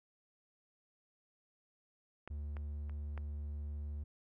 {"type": "clicks", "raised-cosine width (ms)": 0.5, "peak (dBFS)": [-31, -35, -40, -32], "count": 4, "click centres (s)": [2.276, 2.568, 2.896, 3.177]}
{"type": "tone", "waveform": "triangle", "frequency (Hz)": 73.42, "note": "D2", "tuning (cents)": 0, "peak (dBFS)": -37, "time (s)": [2.3, 4.04], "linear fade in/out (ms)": 10}
{"effects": []}